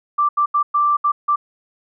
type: tone bursts at uneven times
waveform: sine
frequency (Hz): 1174.7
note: D6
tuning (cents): 0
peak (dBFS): -13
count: 6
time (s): 0.18-0.29 / 0.37-0.46 / 0.54-0.63 / 0.74-0.97 / 1.04-1.12 / 1.28-1.36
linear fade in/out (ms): 10
effects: none